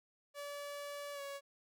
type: tone with pitch glide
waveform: sawtooth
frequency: 575 to 559.9 Hz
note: D5 to C#5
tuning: -37 to +17 cents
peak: -39 dBFS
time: 0.34-1.41 s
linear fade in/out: 50 ms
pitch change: -46 cents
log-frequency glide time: 1.13-1.21 s
effects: none